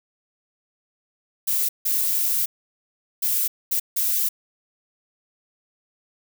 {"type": "noise bursts at uneven times", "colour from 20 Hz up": "violet", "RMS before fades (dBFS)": -22, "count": 5, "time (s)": [[1.47, 1.69], [1.85, 2.46], [3.22, 3.48], [3.71, 3.8], [3.96, 4.29]], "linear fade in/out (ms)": 10, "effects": []}